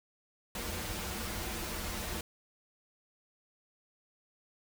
pink noise with comb filter, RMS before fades -38 dBFS, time 0.55-2.21 s, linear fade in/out 2 ms, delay 7.3 ms, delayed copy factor -0.9, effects none

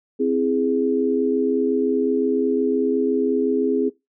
sine chord, C augmented, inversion none, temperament equal, 261.6 / 329.6 / 415.3 Hz, C4 / E4 / G#4, 0 / 0 / 0 cents, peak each -21 / -25 / -20 dBFS, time 0.19-3.9 s, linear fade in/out 20 ms, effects noise-tail reverb RT60 0.2 s tail -21 dB re dry

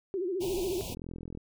sine tone with vibrato, 368.2 Hz, F#4, 8 cents flat, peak -29 dBFS, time 0.14-0.81 s, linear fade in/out 0 ms, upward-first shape sine, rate 14 Hz, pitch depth 130 cents each way
pink band-stop noise, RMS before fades -39 dBFS, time 0.4-0.95 s, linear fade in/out 20 ms, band 970 to 2400 Hz, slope 96 dB/octave
click train, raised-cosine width 3 ms, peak -28 dBFS, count 21, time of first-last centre 0.9-1.374 s, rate 42.2 Hz
effects none

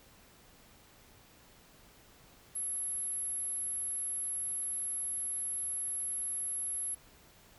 sine tone, 11175 Hz, F9, in tune, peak -32 dBFS, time 2.55-6.95 s, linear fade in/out 10 ms, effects tanh soft clip ceiling -31 dBFS + pink hiss -60 dBFS RMS until 7.58 s

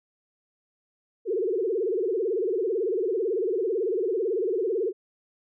sine tone with vibrato, 409.6 Hz, G#4, 24 cents flat, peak -23 dBFS, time 1.25-4.93 s, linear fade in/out 50 ms, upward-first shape sine, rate 18 Hz, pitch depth 250 cents each way, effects none

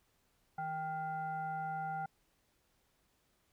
sine tone with frequency modulation, 784 Hz, G5, in tune, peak -36 dBFS, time 0.58-2.06 s, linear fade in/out 5 ms, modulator 624 Hz, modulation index 0.68, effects pink hiss -75 dBFS RMS until 3.52 s

